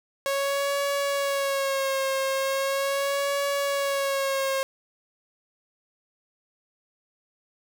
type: tone with vibrato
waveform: sawtooth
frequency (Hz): 550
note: C#5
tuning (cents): -14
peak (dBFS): -20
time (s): 0.26-4.63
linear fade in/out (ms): 0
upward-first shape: sine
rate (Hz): 0.39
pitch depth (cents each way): 42
effects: none